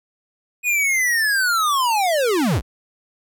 square linear sweep, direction down, 2501 to 36.71 Hz, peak -17 dBFS, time 0.63-2.62 s, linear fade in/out 50 ms, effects none

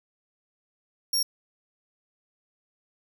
sawtooth tone, 5560 Hz, F8, 9 cents flat, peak -20 dBFS, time 1.13-1.23 s, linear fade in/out 5 ms, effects none

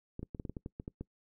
clicks, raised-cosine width 3 ms, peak -27 dBFS, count 11, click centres 0.194 / 0.23 / 0.348 / 0.398 / 0.452 / 0.496 / 0.568 / 0.661 / 0.799 / 0.879 / 1.01 s, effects noise-tail reverb RT60 0.1 s tail -23 dB re dry

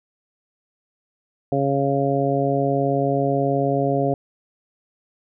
harmonic tone, 138.59 Hz, C#3, in tune, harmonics 1 / 2 / 3 / 4 / 5, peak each -24 / -24 / -24 / -24 / -24 dBFS, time 1.52-4.14 s, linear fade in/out 2 ms, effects none

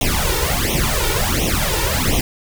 pink noise with flanger, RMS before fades -18 dBFS, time 0.01-2.21 s, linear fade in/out 2 ms, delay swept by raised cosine 0.32 to 2.22 ms, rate 1.4 Hz, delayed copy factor +0.95, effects none

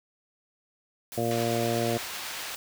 white noise with tremolo, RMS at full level -40 dBFS, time 1.12-2.56 s, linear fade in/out 0 ms, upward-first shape sine, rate 8 Hz, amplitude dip 30%
harmonic tone, 116.54 Hz, A#2, in tune, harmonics 1 / 2 / 3 / 4 / 5 / 6, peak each -32 / -32 / -32 / -32 / -32 / -32 dBFS, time 1.17-1.98 s, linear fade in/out 10 ms
white band-pass noise, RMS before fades -38 dBFS, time 1.31-2.55 s, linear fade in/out 0 ms, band 610 to 4600 Hz, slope 12 dB/octave
effects none

